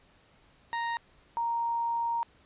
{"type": "tone pair in turn", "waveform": ["30% pulse", "sine"], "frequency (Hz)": [932.3, 932.3], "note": ["A#5", "A#5"], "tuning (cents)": [0, 0], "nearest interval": "unison", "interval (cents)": 0, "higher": "neither", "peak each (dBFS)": -27, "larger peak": "neither", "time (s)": [[0.73, 0.97], [1.37, 2.23]], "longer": "second", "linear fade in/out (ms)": 0, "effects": ["pink hiss -62 dBFS RMS until 2.45 s", "resampled to 8000 Hz"]}